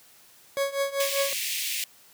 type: tone with tremolo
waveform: 40% pulse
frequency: 554.4 Hz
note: C#5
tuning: in tune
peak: -21 dBFS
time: 0.57-1.33 s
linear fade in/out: 0 ms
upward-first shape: triangle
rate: 5.1 Hz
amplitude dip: 90%
type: high-pass noise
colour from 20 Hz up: pink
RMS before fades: -30 dBFS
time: 1-1.84 s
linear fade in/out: 2 ms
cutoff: 2100 Hz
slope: 48 dB/octave
effects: white hiss -55 dBFS RMS until 2.13 s + high-pass 60 Hz 12 dB/octave